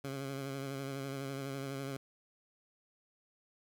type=tone with vibrato; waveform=15% pulse; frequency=136.8 Hz; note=C#3; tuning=23 cents flat; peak=-32 dBFS; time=0.04-1.97 s; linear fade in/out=5 ms; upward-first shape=sine; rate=12 Hz; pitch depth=36 cents each way; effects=none